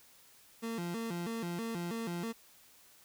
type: tone with vibrato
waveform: 30% pulse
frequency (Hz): 198.7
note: G3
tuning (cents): +24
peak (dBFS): -33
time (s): 0.62-2.33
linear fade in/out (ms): 20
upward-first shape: square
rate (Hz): 3.1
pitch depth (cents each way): 240
effects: white hiss -61 dBFS RMS until 3.04 s